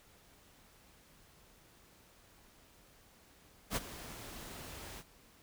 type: noise with ADSR envelope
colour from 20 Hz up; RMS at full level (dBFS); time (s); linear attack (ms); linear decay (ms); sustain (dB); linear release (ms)
pink; -33; 3.7-5.04; 63; 28; -15; 55
effects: pink hiss -63 dBFS RMS until 5.42 s